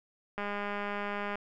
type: click train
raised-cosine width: 0.5 ms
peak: -21 dBFS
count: 200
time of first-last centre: 0.38-1.355 s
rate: 204 Hz
effects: none